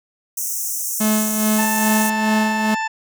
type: high-pass noise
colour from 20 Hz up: pink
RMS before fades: -24 dBFS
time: 0.37-2.1 s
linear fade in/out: 5 ms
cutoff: 5700 Hz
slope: 96 dB/octave
type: tone with tremolo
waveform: 45% pulse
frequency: 215.3 Hz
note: A3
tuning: 37 cents flat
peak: -15 dBFS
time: 1-2.75 s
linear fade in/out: 10 ms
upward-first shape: sine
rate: 2.4 Hz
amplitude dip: 55%
type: harmonic tone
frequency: 883 Hz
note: A5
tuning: 6 cents sharp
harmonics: 1 / 2 / 3 / 4 / 5 / 6 / 8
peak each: -22 / -25 / -30 / -42 / -45 / -40 / -39 dBFS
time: 1.58-2.88 s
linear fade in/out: 10 ms
effects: none